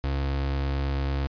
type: tone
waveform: 35% pulse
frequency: 69 Hz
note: C#2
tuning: 7 cents flat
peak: -23 dBFS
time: 0.04-1.27 s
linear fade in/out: 0 ms
effects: resampled to 11025 Hz